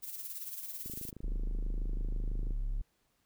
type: noise with tremolo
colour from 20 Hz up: violet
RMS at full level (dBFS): -40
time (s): 0.02-1.11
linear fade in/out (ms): 20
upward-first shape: sine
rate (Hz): 18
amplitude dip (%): 55
type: click train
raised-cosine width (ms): 3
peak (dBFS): -33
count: 44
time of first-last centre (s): 0.86-2.508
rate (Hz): 26.1
type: tone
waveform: triangle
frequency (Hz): 34.65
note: C#1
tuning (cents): 0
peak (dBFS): -29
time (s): 1.23-2.82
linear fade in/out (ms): 10
effects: pink hiss -75 dBFS RMS until 3.25 s